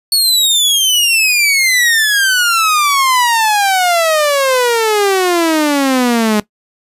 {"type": "exponential sweep", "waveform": "sawtooth", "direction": "down", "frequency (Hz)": [4435, 207.7], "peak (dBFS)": -6, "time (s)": [0.12, 6.4], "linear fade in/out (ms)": 2, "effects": ["noise-tail reverb RT60 0.1 s tail -18 dB re dry", "resampled to 32000 Hz"]}